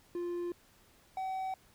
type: tone pair in turn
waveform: triangle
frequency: 349.2 / 759 Hz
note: F4 / F#5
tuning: 0 / +44 cents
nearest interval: octave + minor second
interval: 1344 cents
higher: second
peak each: -32 / -32 dBFS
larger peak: neither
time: 0.15-0.52 / 1.17-1.54 s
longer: neither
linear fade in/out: 2 ms
effects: pink hiss -64 dBFS RMS until 1.74 s